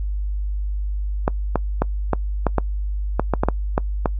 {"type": "clicks", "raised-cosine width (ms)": 1, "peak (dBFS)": -3, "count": 12, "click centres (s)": [1.279, 1.557, 1.82, 2.133, 2.467, 2.583, 3.196, 3.337, 3.435, 3.486, 3.779, 4.058], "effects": ["noise-tail reverb RT60 0.1 s tail -24 dB re dry", "added 50 Hz sine -21 dBFS peak until 4.19 s"]}